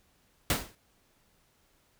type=noise with exponential decay; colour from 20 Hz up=pink; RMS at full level=-23 dBFS; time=0.5-0.75 s; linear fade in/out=1 ms; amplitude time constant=54 ms; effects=pink hiss -68 dBFS RMS until 1.99 s